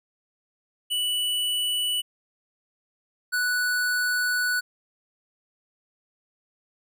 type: tone pair in turn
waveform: square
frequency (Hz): 2960 / 1480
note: F#7 / F#6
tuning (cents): 0 / 0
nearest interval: octave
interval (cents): 1200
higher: first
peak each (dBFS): -24 / -23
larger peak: second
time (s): 0.9-2.02 / 3.32-4.61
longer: second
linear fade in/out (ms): 20
effects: none